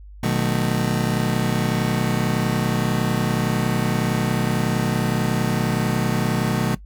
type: chord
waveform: 35% pulse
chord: B dominant seventh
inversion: none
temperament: just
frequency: 123.47 / 154.34 / 185.21 / 222.2 Hz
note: B2 / D#3 / F#3 / A3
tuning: 0 / -14 / +2 / +17 cents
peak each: -23 dBFS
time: 0.23-6.75 s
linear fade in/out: 5 ms
effects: noise-tail reverb RT60 0.1 s tail -17 dB re dry + added 50 Hz sine -38 dBFS peak until 6.85 s